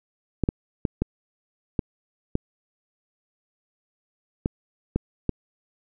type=clicks; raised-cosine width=3 ms; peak=-9 dBFS; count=9; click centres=0.437 / 0.489 / 0.852 / 1.02 / 1.792 / 2.354 / 4.459 / 4.96 / 5.293 s; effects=none